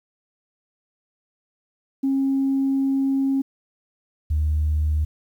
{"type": "tone pair in turn", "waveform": "sine", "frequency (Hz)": [270.9, 76.33], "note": ["C#4", "D#2"], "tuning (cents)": [-40, -33], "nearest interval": "octave + minor seventh", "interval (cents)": 2193, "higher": "first", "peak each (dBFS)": -17, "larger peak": "neither", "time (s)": [[2.03, 3.42], [4.3, 5.05]], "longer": "first", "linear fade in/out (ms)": 10, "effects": ["tanh soft clip ceiling -14 dBFS", "9-bit"]}